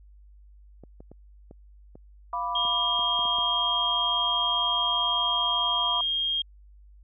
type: clicks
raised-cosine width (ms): 2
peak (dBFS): -32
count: 10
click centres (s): 0.837 / 1.005 / 1.116 / 1.511 / 1.955 / 2.652 / 2.993 / 3.192 / 3.254 / 3.386
type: chord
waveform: sine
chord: B diminished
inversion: second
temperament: equal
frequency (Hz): 698.5 / 987.8 / 1174.7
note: F5 / B5 / D6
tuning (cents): 0 / 0 / 0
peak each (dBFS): -34 / -29 / -32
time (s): 2.33-6.01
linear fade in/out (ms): 2
type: tone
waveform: sine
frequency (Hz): 3231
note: G#7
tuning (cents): -48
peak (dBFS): -24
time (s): 2.55-6.42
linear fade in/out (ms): 5
effects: added 50 Hz sine -49 dBFS peak until 7.03 s